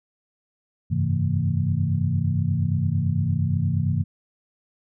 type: tone cluster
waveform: sine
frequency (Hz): 90.8 / 99.5 / 133.6 / 163.2 / 224.2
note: F#2 / G2 / C3 / E3 / A3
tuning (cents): -32 / +26 / +36 / -17 / +33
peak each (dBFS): -30 / -24 / -25 / -25 / -32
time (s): 0.9-4.04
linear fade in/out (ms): 20
effects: none